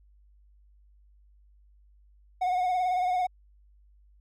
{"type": "tone with vibrato", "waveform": "triangle", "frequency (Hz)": 729, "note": "F#5", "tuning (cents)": -26, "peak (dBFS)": -22, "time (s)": [2.41, 3.27], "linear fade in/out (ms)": 10, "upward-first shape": "sine", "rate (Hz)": 18, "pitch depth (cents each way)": 40, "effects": ["added 50 Hz sine -56 dBFS peak until 4.2 s"]}